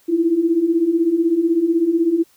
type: beating tone pair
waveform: sine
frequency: 320.8 / 336.8 Hz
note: E4 / E4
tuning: -47 / +37 cents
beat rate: 16 Hz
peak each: -20 / -15 dBFS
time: 0.08-2.24 s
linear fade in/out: 20 ms
effects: white hiss -56 dBFS RMS until 2.36 s